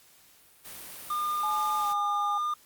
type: noise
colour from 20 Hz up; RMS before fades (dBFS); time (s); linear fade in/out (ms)
white; -43; 0.64-1.94; 20
type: tone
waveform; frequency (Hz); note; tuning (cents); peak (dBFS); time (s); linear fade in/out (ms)
triangle; 1209; D6; +50; -25; 1.1-2.54; 5
type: tone with pitch glide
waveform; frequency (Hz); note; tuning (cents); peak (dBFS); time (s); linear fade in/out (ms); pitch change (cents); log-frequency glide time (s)
sine; 851 to 823.4; G#5 to G#5; +42 to -15; -30; 1.43-2.38; 5; -57; 1.78-1.87
effects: white hiss -58 dBFS RMS until 2.65 s + Opus 48 kbps